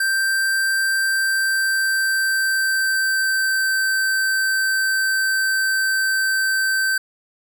square tone with pitch glide, 1568 to 1550 Hz, G6 to G6, 0 to -20 cents, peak -18 dBFS, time 0-6.98 s, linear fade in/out 5 ms, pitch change -20 cents, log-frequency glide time 0.98-3.8 s, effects none

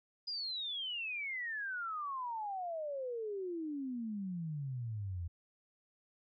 sine exponential sweep, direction down, 4978 to 82.41 Hz, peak -37 dBFS, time 0.27-5.28 s, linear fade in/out 10 ms, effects none

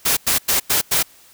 white noise bursts, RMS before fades -17 dBFS, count 5, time 0.05-1.03 s, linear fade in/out 10 ms, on 120 ms, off 95 ms, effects white hiss -49 dBFS RMS until 1.33 s

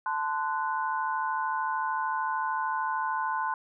sine chord, F# diminished, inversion first, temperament equal with one note detuned, 880 / 1033.3 / 1480 Hz, A5 / C6 / F#6, 0 / -22 / 0 cents, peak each -31 / -30 / -34 dBFS, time 0.06-3.54 s, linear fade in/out 2 ms, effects none

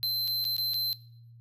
square tone with dropouts, 4093 Hz, C8, 39 cents flat, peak -27 dBFS, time 0.03-0.93 s, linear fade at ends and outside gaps 0 ms, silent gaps 0.275-0.279 / 0.443-0.451 / 0.566-0.582 / 0.735-0.742 s, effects noise-tail reverb RT60 0.7 s tail -20 dB re dry + added 117 Hz sine -49 dBFS peak until 1.4 s

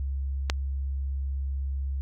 click, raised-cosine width 0.2 ms, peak -8 dBFS, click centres 0.499 s, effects added 68 Hz sine -27 dBFS peak until 2.01 s

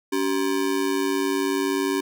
square ring-modulated tone, 333.4 Hz, E4, 20 cents sharp, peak -19 dBFS, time 0.12-2.01 s, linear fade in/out 10 ms, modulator 50.1 Hz, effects none

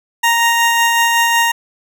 20% pulse tone with tremolo, 932.3 Hz, A#5, in tune, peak -5 dBFS, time 0.23-1.52 s, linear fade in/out 10 ms, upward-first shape sine, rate 5.4 Hz, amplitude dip 25%, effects none

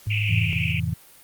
sine tone, 105.6 Hz, G#2, 29 cents sharp, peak -22 dBFS, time 0.07-0.53 s, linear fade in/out 0 ms
pink band-pass noise, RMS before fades -28 dBFS, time 0.1-0.8 s, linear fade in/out 5 ms, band 2300 to 2800 Hz, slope 96 dB/octave
sine chord, F major seventh, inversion none, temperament just, 87.31 / 109.13 / 130.96 / 163.7 Hz, F2 / A2 / C3 / E3, 0 / -14 / +2 / -12 cents, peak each -28 / -28 / -30 / -27 dBFS, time 0.29-0.94 s, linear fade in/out 10 ms
effects white hiss -50 dBFS RMS until 1.23 s + Opus 48 kbps

